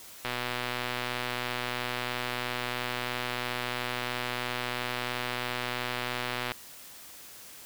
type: click train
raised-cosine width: 0.3 ms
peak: -15 dBFS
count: 772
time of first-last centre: 0.25-6.518 s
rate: 123 Hz
effects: white hiss -48 dBFS RMS until 7.65 s